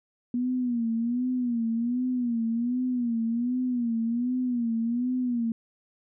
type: tone with vibrato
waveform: sine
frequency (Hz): 240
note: B3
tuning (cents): -49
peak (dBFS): -24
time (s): 0.34-5.52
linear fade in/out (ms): 2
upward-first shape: sine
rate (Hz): 1.3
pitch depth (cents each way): 98
effects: none